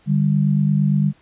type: tone pair together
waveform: sine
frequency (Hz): 148.8 / 197.55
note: D3 / G3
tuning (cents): +23 / +14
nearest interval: perfect fourth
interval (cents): 491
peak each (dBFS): -16 / -18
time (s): 0.06-1.13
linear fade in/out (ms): 50
effects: pink hiss -56 dBFS RMS until 1.21 s + resampled to 8000 Hz